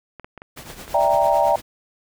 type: clicks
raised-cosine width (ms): 0.5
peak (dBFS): -23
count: 7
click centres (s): 0.197 / 0.245 / 0.377 / 0.419 / 0.575 / 0.701 / 0.879
type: noise with tremolo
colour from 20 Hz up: pink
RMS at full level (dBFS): -35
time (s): 0.56-1.62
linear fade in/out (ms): 20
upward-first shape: triangle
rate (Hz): 9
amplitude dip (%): 70
type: chord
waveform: sine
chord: E half-diminished seventh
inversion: third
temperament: equal with one note detuned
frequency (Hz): 587.3 / 659.3 / 789.4 / 932.3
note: D5 / E5 / G5 / Bb5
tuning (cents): 0 / 0 / +12 / 0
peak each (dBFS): -20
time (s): 0.94-1.56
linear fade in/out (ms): 5
effects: none